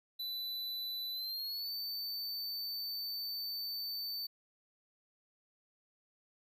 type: tone with pitch glide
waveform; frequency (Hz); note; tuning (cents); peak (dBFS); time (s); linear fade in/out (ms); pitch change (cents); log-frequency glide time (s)
square; 3987 to 4553; B7 to C#8; +16 to +45; -38; 0.19-4.27; 10; +229; 1.12-1.72
effects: none